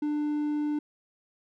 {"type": "tone", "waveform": "triangle", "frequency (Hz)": 297.4, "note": "D4", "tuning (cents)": 22, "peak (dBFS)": -24, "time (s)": [0.02, 0.79], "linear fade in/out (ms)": 5, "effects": []}